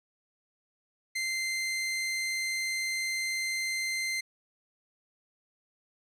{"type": "tone", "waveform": "sawtooth", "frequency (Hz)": 2081, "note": "C7", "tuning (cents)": -10, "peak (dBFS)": -26, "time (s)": [1.15, 4.21], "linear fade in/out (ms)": 10, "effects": ["low-pass 10000 Hz 12 dB/octave"]}